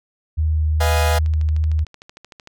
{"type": "tone with vibrato", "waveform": "sine", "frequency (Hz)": 77.78, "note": "D#2", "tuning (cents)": 0, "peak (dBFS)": -15, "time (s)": [0.37, 1.85], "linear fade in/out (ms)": 20, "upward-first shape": "sine", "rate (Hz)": 2.5, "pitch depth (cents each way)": 11}
{"type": "chord", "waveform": "sawtooth", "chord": "F half-diminished seventh", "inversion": "second", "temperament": "equal", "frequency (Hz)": [493.9, 622.3, 698.5, 830.6], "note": ["Cb5", "Eb5", "F5", "Ab5"], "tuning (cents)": [0, 0, 0, 0], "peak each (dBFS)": -21, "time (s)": [0.8, 1.19], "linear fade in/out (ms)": 10}
{"type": "click train", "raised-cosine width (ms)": 0.2, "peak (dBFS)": -23, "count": 19, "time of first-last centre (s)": [1.11, 2.474], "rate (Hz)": 13.2}
{"effects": []}